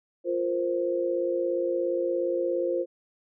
sine chord, F suspended fourth, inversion none, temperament equal, 349.2 / 466.2 / 523.3 Hz, F4 / Bb4 / C5, 0 / 0 / 0 cents, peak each -28 / -33 / -27 dBFS, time 0.24-2.86 s, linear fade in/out 50 ms, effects none

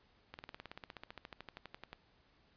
slowing click train, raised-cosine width 0.3 ms, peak -30 dBFS, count 24, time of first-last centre 0.34-1.93 s, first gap 49 ms, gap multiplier 1.03, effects pink hiss -70 dBFS RMS until 2.56 s + resampled to 11025 Hz

